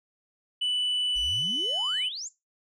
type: tone with pitch glide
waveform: sine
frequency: 2978 to 3000 Hz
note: F#7 to F#7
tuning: +11 to +23 cents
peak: -23 dBFS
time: 0.61-2.09 s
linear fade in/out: 10 ms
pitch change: +12 cents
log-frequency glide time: 1.32-1.48 s
type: exponential sweep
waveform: sine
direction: up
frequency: 42.11 to 7690 Hz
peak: -33 dBFS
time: 1.15-2.29 s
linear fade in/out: 20 ms
effects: noise-tail reverb RT60 0.2 s tail -17 dB re dry + tanh soft clip ceiling -23 dBFS